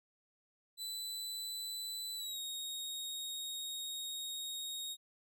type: tone with pitch glide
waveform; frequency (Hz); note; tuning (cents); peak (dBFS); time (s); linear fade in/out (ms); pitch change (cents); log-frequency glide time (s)
sawtooth; 3994 to 3748; B7 to A#7; +19 to +9; -37; 0.77-4.97; 50; -110; 2.15-2.4
effects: none